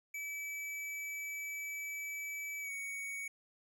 square tone with pitch glide, 2300 to 2238 Hz, D7 to C#7, -37 to +16 cents, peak -40 dBFS, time 0.14-3.28 s, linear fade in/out 5 ms, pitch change -47 cents, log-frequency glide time 2.61-2.71 s, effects none

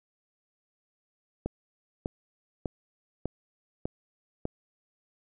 click train, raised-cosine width 2 ms, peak -17 dBFS, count 6, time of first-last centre 1.46-4.454 s, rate 1.67 Hz, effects none

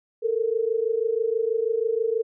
sine tone pair together, 440 / 466.2 Hz, A4 / A#4, 0 / 0 cents, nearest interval minor second, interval 100 cents, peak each -24 / -24 dBFS, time 0.22-2.23 s, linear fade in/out 20 ms, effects none

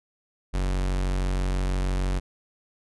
45% pulse tone, 46.48 Hz, F#1, 9 cents sharp, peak -23 dBFS, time 0.53-2.2 s, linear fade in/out 20 ms, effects resampled to 24000 Hz

